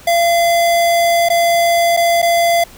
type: tone with dropouts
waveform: square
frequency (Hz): 683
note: F5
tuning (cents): -39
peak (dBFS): -11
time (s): 0.07-2.64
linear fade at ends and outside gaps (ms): 5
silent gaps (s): 1.288-1.3 / 1.967-1.972 / 2.219-2.226
effects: pink hiss -40 dBFS RMS until 2.77 s